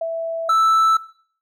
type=tone pair in turn; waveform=sine / triangle; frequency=659.3 / 1318.6 Hz; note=E5 / E6; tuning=0 / 0 cents; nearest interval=octave; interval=1200 cents; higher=second; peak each=-20 / -11 dBFS; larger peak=second; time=0.01-0.49 / 0.49-0.97 s; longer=neither; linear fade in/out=5 ms; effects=noise-tail reverb RT60 0.5 s tail -18 dB re dry

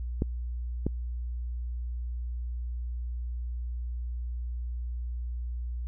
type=clicks; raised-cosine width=3 ms; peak=-14 dBFS; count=2; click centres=0.221 / 0.866 s; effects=added 60 Hz sine -31 dBFS peak until 5.87 s

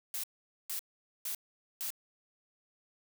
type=noise bursts; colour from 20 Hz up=blue; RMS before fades=-37 dBFS; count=4; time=0.14-1.904 s; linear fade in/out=0 ms; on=96 ms; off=460 ms; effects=none

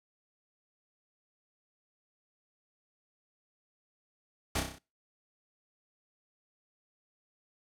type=noise with echo; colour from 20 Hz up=pink; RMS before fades=-31 dBFS; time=4.55-4.6 s; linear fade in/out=5 ms; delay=31 ms; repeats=6; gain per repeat=-4 dB; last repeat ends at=4.786 s; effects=noise-tail reverb RT60 0.3 s tail -23 dB re dry + low-pass 11000 Hz 12 dB/octave

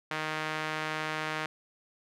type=tone with band-pass filter; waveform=sawtooth; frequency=155.56 Hz; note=D#3; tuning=in tune; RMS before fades=-34 dBFS; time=0.11-1.46 s; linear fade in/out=2 ms; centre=1800 Hz; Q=1; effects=none

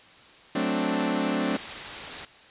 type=chord; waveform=sawtooth; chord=D dominant seventh; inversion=first; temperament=equal; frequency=185 / 220 / 261.6 / 293.7 Hz; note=F#3 / A3 / C4 / D4; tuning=0 / 0 / 0 / 0 cents; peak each=-28 / -26 / -25 / -25 dBFS; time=0.55-1.57 s; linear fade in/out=5 ms
type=noise; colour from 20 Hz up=white; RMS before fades=-35 dBFS; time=1.5-2.25 s; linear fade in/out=2 ms
effects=white hiss -51 dBFS RMS until 2.5 s + resampled to 8000 Hz

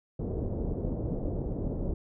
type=low-pass noise; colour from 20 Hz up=pink; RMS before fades=-32 dBFS; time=0.19-1.94 s; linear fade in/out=5 ms; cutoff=530 Hz; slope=24 dB/octave; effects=none

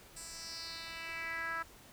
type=tone with band-pass filter sweep; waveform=10% pulse; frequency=329.6 Hz; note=E4; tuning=in tune; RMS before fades=-42 dBFS; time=0.16-1.63 s; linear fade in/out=10 ms; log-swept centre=8100 to 1400 Hz; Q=3.2; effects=pink hiss -57 dBFS RMS until 1.92 s

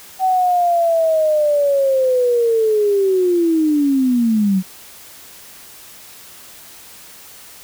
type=linear sweep; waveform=sine; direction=down; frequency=760 to 182.3 Hz; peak=-12 dBFS; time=0.19-4.63 s; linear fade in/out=50 ms; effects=white hiss -40 dBFS RMS until 7.63 s

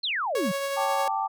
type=exponential sweep; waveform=sine; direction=down; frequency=4418 to 164.81 Hz; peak=-25 dBFS; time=0.03-0.52 s; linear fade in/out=10 ms
type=tone with tremolo; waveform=sawtooth; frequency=554.4 Hz; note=C#5; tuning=in tune; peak=-22 dBFS; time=0.35-1.08 s; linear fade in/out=2 ms; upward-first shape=triangle; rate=11 Hz; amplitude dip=30%
type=chord; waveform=sine; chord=G suspended second; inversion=none; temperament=just; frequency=784 / 882 / 1176 Hz; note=G5 / A5 / D6; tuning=0 / +4 / +2 cents; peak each=-28 / -28 / -31 dBFS; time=0.76-1.28 s; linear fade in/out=20 ms
effects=none

